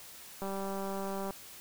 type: click train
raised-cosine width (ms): 1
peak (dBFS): -25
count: 174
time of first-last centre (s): 0.42-1.307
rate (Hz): 195
effects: white hiss -50 dBFS RMS until 1.6 s